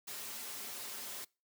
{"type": "noise with comb filter", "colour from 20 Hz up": "white", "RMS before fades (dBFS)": -44, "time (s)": [0.07, 1.25], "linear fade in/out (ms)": 10, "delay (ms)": 6.2, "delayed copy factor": -0.8, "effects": ["noise-tail reverb RT60 0.3 s tail -24 dB re dry", "high-pass 150 Hz 12 dB/octave"]}